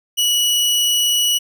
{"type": "tone", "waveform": "sawtooth", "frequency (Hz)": 2933, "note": "F#7", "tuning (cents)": -16, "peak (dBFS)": -11, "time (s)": [0.17, 1.39], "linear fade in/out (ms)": 20, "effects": []}